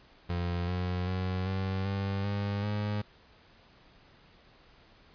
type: tone with pitch steps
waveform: 30% pulse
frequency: 87.31 / 89.92 / 92.61 / 95.38 / 98.23 / 101.17 / 104.19 Hz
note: F2 / F#2 / F#2 / G2 / G2 / G#2 / G#2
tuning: 0 / -49 / +2 / -47 / +4 / -45 / +6 cents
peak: -27 dBFS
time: 0.29-3.02 s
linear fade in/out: 10 ms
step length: 390 ms
effects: pink hiss -59 dBFS RMS until 5.14 s + resampled to 11025 Hz